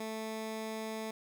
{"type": "tone", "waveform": "15% pulse", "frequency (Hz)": 220, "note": "A3", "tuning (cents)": 0, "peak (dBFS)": -31, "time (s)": [0, 1.11], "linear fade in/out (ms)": 5, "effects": []}